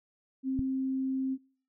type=tone; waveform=sine; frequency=264.3 Hz; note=C4; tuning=18 cents sharp; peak=-28 dBFS; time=0.43-1.38 s; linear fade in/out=50 ms
type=click; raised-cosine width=5 ms; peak=-21 dBFS; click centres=0.592 s
effects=noise-tail reverb RT60 0.5 s tail -25 dB re dry